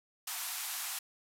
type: band-pass noise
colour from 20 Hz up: white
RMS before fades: -39 dBFS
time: 0.27-0.99 s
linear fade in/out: 5 ms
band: 680 to 15000 Hz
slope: 96 dB/octave
effects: none